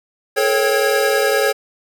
square tone cluster, 427.5 / 469 / 547 / 786 / 1651 Hz, A4 / A#4 / C#5 / G5 / G#6, -50 / +11 / -23 / +4 / -11 cents, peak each -19 / -25 / -19 / -25 / -23 dBFS, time 0.36-1.53 s, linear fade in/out 20 ms, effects none

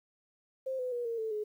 sine tone with pitch steps, 526 / 503.7 / 482.3 / 461.9 / 442.3 / 423.6 Hz, C5 / B4 / B4 / A#4 / A4 / G#4, +9 / +34 / -41 / -16 / +9 / +34 cents, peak -32 dBFS, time 0.66-1.44 s, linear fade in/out 10 ms, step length 130 ms, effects 11-bit

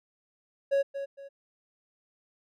triangle tone with echo, 554.4 Hz, C#5, in tune, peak -20 dBFS, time 0.71-0.83 s, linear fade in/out 20 ms, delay 230 ms, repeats 2, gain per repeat -10 dB, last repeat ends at 1.29 s, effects none

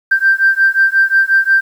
sine beating tone pair, 1569 / 1574.6 Hz, G6 / G6, +1 / +7 cents, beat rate 5.6 Hz, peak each -11 dBFS, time 0.11-1.61 s, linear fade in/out 10 ms, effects tanh soft clip ceiling -1 dBFS + 7-bit

